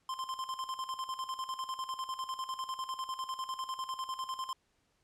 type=tone with tremolo; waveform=square; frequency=1046.5 Hz; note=C6; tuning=in tune; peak=-35 dBFS; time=0.09-4.53 s; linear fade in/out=2 ms; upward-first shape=square; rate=10 Hz; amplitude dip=70%; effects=pink hiss -75 dBFS RMS until 5.03 s + low-pass 9000 Hz 12 dB/octave